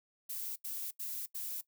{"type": "noise bursts", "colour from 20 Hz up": "violet", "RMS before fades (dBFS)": -40, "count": 4, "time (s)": [0.29, 1.613], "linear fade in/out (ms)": 10, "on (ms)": 270, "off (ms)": 81, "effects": ["noise-tail reverb RT60 0.1 s tail -18 dB re dry"]}